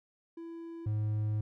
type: tone pair in turn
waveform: triangle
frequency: 333.2 / 106.72 Hz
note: E4 / G#2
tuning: +19 / +48 cents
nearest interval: octave + minor sixth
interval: 1971 cents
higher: first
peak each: -39 / -27 dBFS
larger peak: second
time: 0.37-0.86 / 0.86-1.41 s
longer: second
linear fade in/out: 5 ms
effects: none